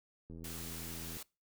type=click train; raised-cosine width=3 ms; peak=-37 dBFS; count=73; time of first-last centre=0.3-1.169 s; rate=82.9 Hz
type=noise; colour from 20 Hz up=white; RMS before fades=-46 dBFS; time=0.44-1.23 s; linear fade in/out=5 ms
effects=noise-tail reverb RT60 0.3 s tail -24 dB re dry